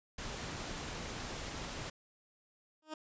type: noise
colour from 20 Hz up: pink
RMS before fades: -42 dBFS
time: 0.18-1.9 s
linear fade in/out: 5 ms
type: tone with exponential growth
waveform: 15% pulse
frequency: 311.1 Hz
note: D#4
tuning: in tune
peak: -32 dBFS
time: 2.82-2.94 s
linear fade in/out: 5 ms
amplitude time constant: 24 ms
effects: resampled to 16000 Hz